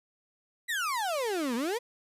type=exponential two-way sweep; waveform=35% pulse; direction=down then up; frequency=2000 to 223.8 to 507 Hz; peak=-27 dBFS; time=0.68-1.79 s; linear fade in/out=20 ms; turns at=1.55 s; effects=resampled to 32000 Hz